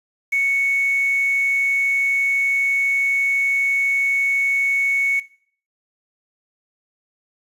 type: tone with quantisation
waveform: sine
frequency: 2217 Hz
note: C#7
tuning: in tune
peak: -16 dBFS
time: 0.32-5.2 s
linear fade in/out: 10 ms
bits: 6
effects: noise-tail reverb RT60 0.5 s tail -18 dB re dry + resampled to 32000 Hz